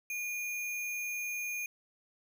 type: tone with sample-and-hold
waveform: sine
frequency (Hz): 2430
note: D#7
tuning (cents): -42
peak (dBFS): -34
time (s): 0.1-1.66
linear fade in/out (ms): 2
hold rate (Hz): 8820
effects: none